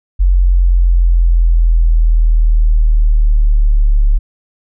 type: exponential sweep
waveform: sine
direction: down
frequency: 45.37 to 35.68 Hz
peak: -6 dBFS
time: 0.19-4.19 s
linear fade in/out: 20 ms
effects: none